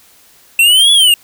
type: exponential two-way sweep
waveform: square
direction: up then down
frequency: 2671 to 3438 to 2771 Hz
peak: -6 dBFS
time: 0.59-1.14 s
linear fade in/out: 2 ms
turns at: 0.92 s
effects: white hiss -46 dBFS RMS until 1.23 s